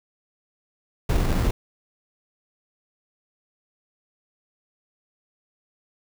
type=noise with sample-and-hold; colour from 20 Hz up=brown; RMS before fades=-21 dBFS; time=1.09-1.51 s; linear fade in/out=5 ms; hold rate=3150 Hz; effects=none